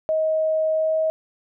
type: tone with pitch glide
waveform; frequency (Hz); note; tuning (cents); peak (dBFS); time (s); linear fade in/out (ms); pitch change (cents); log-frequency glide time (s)
sine; 631 to 635; D#5 to D#5; +24 to +35; -18; 0.09-1.1; 0; +11; 0.71-0.97
effects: none

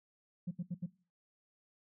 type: tone bursts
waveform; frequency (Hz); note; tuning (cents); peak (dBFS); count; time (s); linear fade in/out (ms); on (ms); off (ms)
sine; 176.7; F3; +21; -33; 4; 0.47-0.864; 10; 43; 74
effects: noise-tail reverb RT60 0.4 s tail -22 dB re dry + tanh soft clip ceiling -32 dBFS

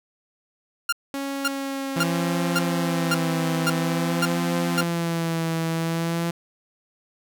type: tone bursts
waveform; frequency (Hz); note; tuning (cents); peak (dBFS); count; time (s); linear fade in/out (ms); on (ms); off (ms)
sawtooth; 1396.9; F6; 0; -16; 8; 0.89-4.81; 5; 35; 520
type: tone with pitch glide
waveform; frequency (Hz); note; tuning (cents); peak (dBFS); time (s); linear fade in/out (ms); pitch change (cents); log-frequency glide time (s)
sawtooth; 276.1 to 259.1; C#4 to C4; -7 to -17; -23; 1.14-4.83; 0; -110; 1.34-3.52
type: tone with vibrato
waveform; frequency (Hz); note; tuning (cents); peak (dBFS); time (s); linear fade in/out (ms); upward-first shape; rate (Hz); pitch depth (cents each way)
sawtooth; 167.7; E3; +30; -19; 1.96-6.31; 5; sine; 0.48; 42
effects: none

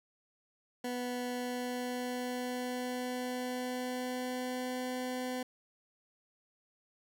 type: tone with pitch glide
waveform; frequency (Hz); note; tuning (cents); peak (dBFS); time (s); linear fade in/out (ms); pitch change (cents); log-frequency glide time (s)
20% pulse; 246.9 to 253; B3 to B3; 0 to +42; -30; 0.84-5.43; 5; +42; 1.28-4.84
effects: none

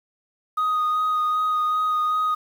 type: tone with vibrato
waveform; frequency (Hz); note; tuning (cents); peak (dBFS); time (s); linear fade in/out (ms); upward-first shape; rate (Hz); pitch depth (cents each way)
sine; 1244.5; D#6; 0; -17; 0.57-2.35; 10; sine; 2.6; 12
effects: tanh soft clip ceiling -18 dBFS + 8-bit

